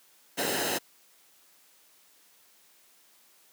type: noise with comb filter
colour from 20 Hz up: pink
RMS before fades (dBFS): -29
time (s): 0.37-0.79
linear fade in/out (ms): 20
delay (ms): 0.87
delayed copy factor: -0.6
effects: white hiss -61 dBFS RMS until 3.52 s + high-pass 200 Hz 12 dB/octave